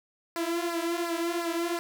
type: tone with flanger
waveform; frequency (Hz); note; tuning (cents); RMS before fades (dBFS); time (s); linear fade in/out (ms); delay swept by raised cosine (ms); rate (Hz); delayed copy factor
sawtooth; 339.3; F4; -50; -30; 0.36-1.79; 0; 0.29 to 4.79; 2.8; -0.75
effects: none